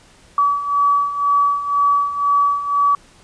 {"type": "beating tone pair", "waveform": "sine", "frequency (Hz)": [1142, 1144], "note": ["D6", "D6"], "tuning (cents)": [-49, -46], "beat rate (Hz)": 2, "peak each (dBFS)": [-20, -15], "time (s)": [0.38, 2.95], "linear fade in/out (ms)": 2, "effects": ["pink hiss -49 dBFS RMS until 3.23 s", "resampled to 22050 Hz"]}